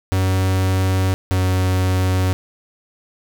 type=tone pair in turn; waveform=45% pulse; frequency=94.2 / 92.96 Hz; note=F#2 / F#2; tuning=+32 / +9 cents; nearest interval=unison; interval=23 cents; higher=first; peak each=-15 dBFS; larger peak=neither; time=0.12-1.14 / 1.31-2.33 s; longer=neither; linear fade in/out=0 ms; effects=none